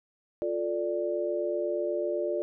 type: chord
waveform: sine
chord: D minor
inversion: first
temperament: just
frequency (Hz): 352.4 / 440.5 / 587.3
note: F4 / A4 / D5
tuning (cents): +16 / +2 / 0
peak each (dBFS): -31 / -34 / -30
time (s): 0.42-2.42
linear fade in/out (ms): 0
effects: none